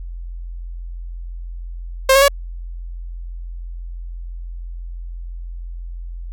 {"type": "tone with pitch steps", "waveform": "sawtooth", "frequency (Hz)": [531, 546.9, 563.2], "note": ["C5", "C#5", "C#5"], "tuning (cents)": [25, -23, 27], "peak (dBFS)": -5, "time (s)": [2.09, 2.282], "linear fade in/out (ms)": 5, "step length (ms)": 64, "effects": ["added 43 Hz sine -27 dBFS peak until 6.32 s"]}